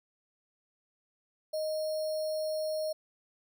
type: tone with sample-and-hold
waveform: sine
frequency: 622.3 Hz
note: D#5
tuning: in tune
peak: -30 dBFS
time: 1.53-2.93 s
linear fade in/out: 10 ms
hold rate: 4900 Hz
effects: none